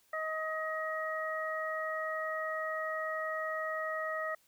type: harmonic tone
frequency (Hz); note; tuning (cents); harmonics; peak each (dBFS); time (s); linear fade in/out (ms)
631; D#5; +24; 1 / 2 / 3; -37 / -38 / -38; 0.13-4.35; 5
effects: white hiss -69 dBFS RMS until 4.47 s